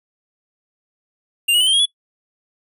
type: tone with pitch steps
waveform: square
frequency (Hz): 2794 / 2906 / 3022 / 3143 / 3269 / 3400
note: F7 / F#7 / F#7 / G7 / G#7 / G#7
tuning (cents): 0 / -32 / +36 / +4 / -28 / +40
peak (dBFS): -13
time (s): 1.48-1.858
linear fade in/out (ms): 10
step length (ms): 63
effects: noise-tail reverb RT60 0.1 s tail -22 dB re dry + resampled to 32000 Hz